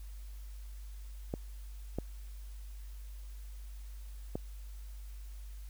clicks, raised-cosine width 2 ms, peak -21 dBFS, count 3, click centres 1.339 / 1.986 / 4.355 s, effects added 50 Hz sine -43 dBFS peak until 5.69 s + white hiss -62 dBFS RMS until 5.69 s

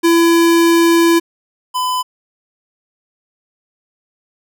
square tone pair in turn, 336 / 1006.9 Hz, E4 / B5, +33 / +33 cents, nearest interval octave + perfect fifth, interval 1900 cents, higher second, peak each -9 / -16 dBFS, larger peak first, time 0.03-1.2 / 1.74-2.03 s, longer first, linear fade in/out 20 ms, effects none

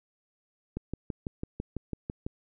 click train, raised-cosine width 3 ms, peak -20 dBFS, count 10, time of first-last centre 0.77-2.265 s, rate 6.02 Hz, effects none

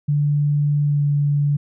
sine tone with pitch glide, 146.2 to 144.6 Hz, D3 to D3, -7 to -27 cents, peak -15 dBFS, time 0.08-1.57 s, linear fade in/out 10 ms, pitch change -20 cents, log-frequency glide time 0.83-1.03 s, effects none

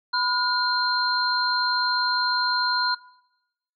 sine tone cluster, 996 / 1436 / 4167 Hz, B5 / F6 / C8, +14 / +48 / -8 cents, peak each -25 dBFS, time 0.13-2.95 s, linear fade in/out 10 ms, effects noise-tail reverb RT60 0.9 s tail -21 dB re dry

